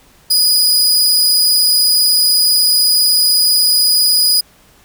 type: tone with amplitude modulation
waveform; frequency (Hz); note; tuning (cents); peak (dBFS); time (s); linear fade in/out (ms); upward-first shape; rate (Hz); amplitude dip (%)
sawtooth; 4941; D#8; -13; -5; 0.3-4.41; 10; sine; 176; 30
effects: pink hiss -48 dBFS RMS until 4.84 s